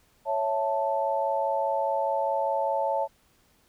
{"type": "chord", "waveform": "sine", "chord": "A major", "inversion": "first", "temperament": "equal", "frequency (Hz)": [554.4, 659.3, 880], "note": ["C#5", "E5", "A5"], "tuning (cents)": [0, 0, 0], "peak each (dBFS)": [-28, -30, -27], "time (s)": [0.25, 3.08], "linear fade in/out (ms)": 50, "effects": ["pink hiss -64 dBFS RMS until 3.68 s"]}